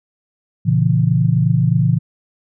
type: chord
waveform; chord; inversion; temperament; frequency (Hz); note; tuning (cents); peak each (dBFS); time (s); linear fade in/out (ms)
sine; A# diminished; none; just; 116.54 / 139.85 / 167.82; A#2 / C#3 / E3; 0 / +16 / +31; -16; 0.65-1.99; 20
effects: none